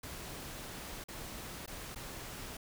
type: noise with dropouts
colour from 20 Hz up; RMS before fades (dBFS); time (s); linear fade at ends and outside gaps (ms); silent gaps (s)
pink; -45; 0.03-2.57; 5; 1.04-1.084 / 1.662-1.676 / 1.948-1.958
effects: none